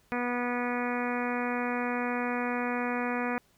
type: harmonic tone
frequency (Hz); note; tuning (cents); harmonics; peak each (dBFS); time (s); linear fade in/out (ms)
244.2; B3; -19; 1 / 2 / 3 / 4 / 5 / 6 / 7 / 8 / 9 / 10; -32 / -35 / -37 / -38 / -39 / -40 / -40 / -41 / -42 / -42; 0.12-3.38; 0
effects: pink hiss -66 dBFS RMS until 3.57 s